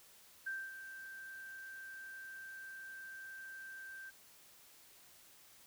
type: tone with ADSR envelope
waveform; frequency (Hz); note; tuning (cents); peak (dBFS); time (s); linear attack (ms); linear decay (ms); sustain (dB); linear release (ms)
sine; 1568; G6; 0; -37; 0.46-4.11; 11; 240; -10; 22
effects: white hiss -62 dBFS RMS until 5.66 s